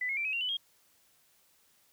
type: tone with pitch steps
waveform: sine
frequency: 1997 / 2165 / 2348 / 2545 / 2760 / 2992 / 3244 Hz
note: B6 / C#7 / D7 / D#7 / F7 / F#7 / G#7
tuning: +19 / -41 / -1 / +39 / -21 / +19 / -41 cents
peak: -30 dBFS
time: 0.01-0.57 s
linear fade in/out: 5 ms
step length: 80 ms
effects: white hiss -67 dBFS RMS until 1.92 s